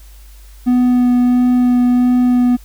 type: tone with vibrato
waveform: triangle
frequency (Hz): 247.3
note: B3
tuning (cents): +3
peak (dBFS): -7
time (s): 0.66-2.57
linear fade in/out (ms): 20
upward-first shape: sine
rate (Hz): 1.5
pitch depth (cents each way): 9
effects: added 50 Hz sine -36 dBFS peak until 2.64 s + white hiss -48 dBFS RMS until 2.64 s